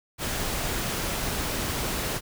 pink noise, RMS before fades -29 dBFS, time 0.18-2.21 s, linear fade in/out 50 ms, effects none

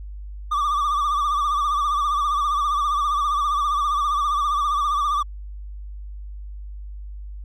triangle tone with vibrato, 1174.7 Hz, D6, in tune, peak -17 dBFS, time 0.51-5.23 s, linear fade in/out 10 ms, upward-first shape sine, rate 15 Hz, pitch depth 72 cents each way, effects added 50 Hz sine -32 dBFS peak until 7.44 s

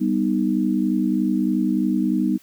sine chord, G augmented, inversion none, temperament equal with one note detuned, 196 / 246.9 / 310.1 Hz, G3 / B3 / D#4, 0 / 0 / -6 cents, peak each -22 dBFS, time 0-2.38 s, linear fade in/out 20 ms, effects white hiss -54 dBFS RMS until 2.42 s

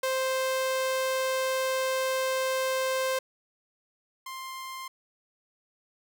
sawtooth tone pair in turn, 523.3 / 1051.4 Hz, C5 / C6, 0 / +8 cents, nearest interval octave, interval 1208 cents, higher second, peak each -22 / -33 dBFS, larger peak first, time 0.03-3.19 / 4.26-4.88 s, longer first, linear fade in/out 5 ms, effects none

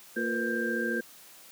sine tone cluster, 231.1 / 349.5 / 465 / 499.4 / 1584 Hz, A#3 / F4 / A#4 / B4 / G6, -15 / +1 / -4 / +19 / +18 cents, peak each -32 / -34 / -37 / -37 / -31 dBFS, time 0.16-1.01 s, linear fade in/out 10 ms, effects white hiss -52 dBFS RMS until 1.51 s + high-pass 150 Hz 12 dB/octave

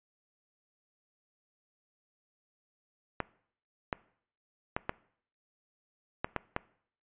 clicks, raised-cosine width 0.5 ms, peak -15 dBFS, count 7, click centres 3.203 / 3.928 / 4.765 / 4.894 / 6.245 / 6.363 / 6.564 s, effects noise-tail reverb RT60 0.6 s tail -21 dB re dry + resampled to 8000 Hz

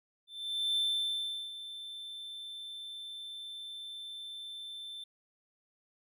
triangle tone with ADSR envelope, 3546 Hz, A7, 13 cents sharp, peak -26 dBFS, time 0.27-5.04 s, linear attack 500 ms, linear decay 740 ms, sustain -14 dB, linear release 5 ms, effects none

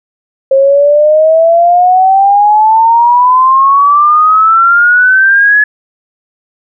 sine exponential sweep, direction up, 534 to 1709 Hz, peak -3 dBFS, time 0.51-5.64 s, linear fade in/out 5 ms, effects none

